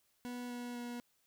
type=tone with pitch steps; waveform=40% pulse; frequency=245 / 243 / 241.1 Hz; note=B3 / B3 / B3; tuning=-14 / -28 / -41 cents; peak=-40 dBFS; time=0.25-1 s; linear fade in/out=0 ms; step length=250 ms; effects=white hiss -75 dBFS RMS until 1.26 s